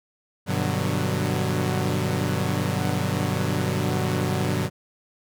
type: chord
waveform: sawtooth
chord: G major seventh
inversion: none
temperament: equal with one note detuned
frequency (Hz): 98 / 123.47 / 148.54 / 185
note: G2 / B2 / D3 / F#3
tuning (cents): 0 / 0 / +20 / 0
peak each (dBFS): -24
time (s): 0.46-4.7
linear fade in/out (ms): 50
effects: none